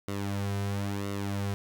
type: tone with flanger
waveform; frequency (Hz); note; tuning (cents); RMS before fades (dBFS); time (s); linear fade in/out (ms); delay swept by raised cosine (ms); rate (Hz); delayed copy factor
sawtooth; 100; G2; +35; -32; 0.08-1.54; 0; 1.2 to 3.6; 0.99; -0.6
effects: none